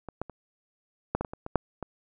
clicks, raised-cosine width 1 ms, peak -24 / -17 / -27 / -11 / -16 / -20 / -23 / -22 / -7 / -20 dBFS, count 10, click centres 0.087 / 0.216 / 0.297 / 1.15 / 1.21 / 1.248 / 1.335 / 1.464 / 1.557 / 1.827 s, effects none

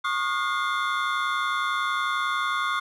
triangle tone cluster, 1097 / 1228 / 1429 / 2098 / 3513 Hz, C#6 / D#6 / F6 / C7 / A7, -18 / -23 / +39 / +4 / -3 cents, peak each -26 / -28 / -27 / -33 / -33 dBFS, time 0.04-2.8 s, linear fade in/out 10 ms, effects none

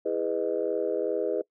sine chord, E major seventh, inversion none, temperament just, 329.6 / 412 / 494.4 / 618.1 Hz, E4 / G#4 / B4 / D#5, 0 / -14 / +2 / -12 cents, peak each -33 / -29 / -29 / -32 dBFS, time 0.05-1.42 s, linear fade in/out 10 ms, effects noise-tail reverb RT60 0.1 s tail -23 dB re dry + tanh soft clip ceiling -15 dBFS

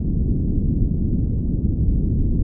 pink low-pass noise, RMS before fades -19 dBFS, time 0-2.43 s, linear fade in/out 10 ms, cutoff 270 Hz, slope 24 dB/octave, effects none

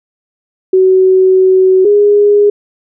sine tone pair in turn, 375.5 / 411.5 Hz, F#4 / G#4, +26 / -16 cents, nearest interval major second, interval 158 cents, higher second, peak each -4 dBFS, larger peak neither, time 0.73-1.85 / 1.85-2.5 s, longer first, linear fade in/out 5 ms, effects none

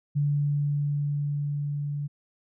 sine tone with level ramp, 144.9 Hz, D3, 23 cents flat, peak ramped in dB -21 to -28 dBFS, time 0.15-2.08 s, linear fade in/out 20 ms, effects none

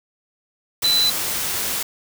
sine tone in noise, 4004 Hz, B7, 23 cents sharp, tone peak -15 dBFS, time 0.84-1.1 s, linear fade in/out 5 ms, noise white, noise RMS -24 dBFS, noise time 0.82-1.83 s, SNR +6 dB, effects none

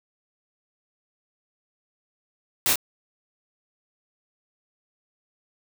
white noise with echo, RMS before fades -22 dBFS, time 2.66-2.73 s, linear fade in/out 0 ms, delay 27 ms, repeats 1, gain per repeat -2 dB, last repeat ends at 2.757 s, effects none

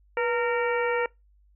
harmonic tone with a mistuned harmonic, 461 Hz, A#4, 19 cents flat, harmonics 1 / 2 / 3 / 4 / 5 / 6, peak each -25 / -31 / -32 / -33 / -34 / -42 dBFS, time 0.17-1.06 s, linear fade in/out 2 ms, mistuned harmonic 1, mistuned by +83 cents, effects noise-tail reverb RT60 0.2 s tail -24 dB re dry + added 50 Hz sine -57 dBFS peak until 1.55 s

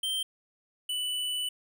square tone pair in turn, 3136 / 2977 Hz, G7 / F#7, 0 / +10 cents, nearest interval minor second, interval 90 cents, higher first, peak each -29 / -30 dBFS, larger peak first, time 0.03-0.23 / 0.89-1.49 s, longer second, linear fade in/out 5 ms, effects none

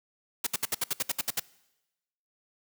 white noise bursts, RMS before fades -28 dBFS, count 11, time 0.44-1.398 s, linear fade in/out 5 ms, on 28 ms, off 65 ms, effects noise-tail reverb RT60 1.0 s tail -22 dB re dry + high-pass 100 Hz 12 dB/octave

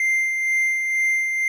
triangle tone with tremolo, 2093 Hz, C7, in tune, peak -15 dBFS, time 0-1.48 s, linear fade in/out 2 ms, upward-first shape sine, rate 2.1 Hz, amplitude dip 40%, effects none

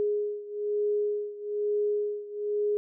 sine beating tone pair, 415.3 / 416.4 Hz, G#4 / G#4, 0 / +5 cents, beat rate 1.1 Hz, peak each -28 / -31 dBFS, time 0-2.77 s, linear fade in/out 0 ms, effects none

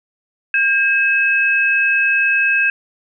sine tone pair together, 1606.9 / 2577 Hz, G6 / E7, +42 / -40 cents, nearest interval minor sixth, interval 818 cents, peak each -15 dBFS, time 0.54-2.7 s, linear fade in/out 2 ms, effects none

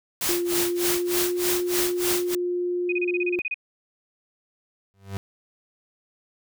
white noise with tremolo, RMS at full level -24 dBFS, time 0.21-2.35 s, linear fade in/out 2 ms, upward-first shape sine, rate 3.3 Hz, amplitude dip 95%
sine tone with pitch glide, 349.2 to 354.9 Hz, F4 to F4, 0 to +28 cents, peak -23 dBFS, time 0.29-3.39 s, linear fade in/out 0 ms, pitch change +28 cents, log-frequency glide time 0.55-1.36 s
sine tone bursts, 2489 Hz, D#7, in tune, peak -24 dBFS, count 11, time 2.89-3.543 s, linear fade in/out 5 ms, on 33 ms, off 29 ms
35% pulse tone with exponential growth, 98 Hz, G2, in tune, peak -24 dBFS, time 4.94-5.17 s, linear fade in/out 0 ms, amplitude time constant 49 ms
effects none

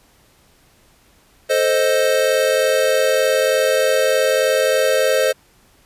square chord, A diminished, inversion none, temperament equal, 440 / 523.3 / 622.3 Hz, A4 / C5 / Eb5, 0 / 0 / 0 cents, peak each -22 / -17 / -20 dBFS, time 1.49-5.33 s, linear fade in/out 20 ms, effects pink hiss -54 dBFS RMS until 5.85 s + resampled to 32000 Hz

